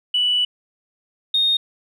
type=tone pair in turn; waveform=sine; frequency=2960 / 3699 Hz; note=F#7 / A#7; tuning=0 / -14 cents; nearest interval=major third; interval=386 cents; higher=second; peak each=-15 / -14 dBFS; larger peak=second; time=0.14-0.45 / 1.34-1.57 s; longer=first; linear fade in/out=5 ms; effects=tanh soft clip ceiling -10 dBFS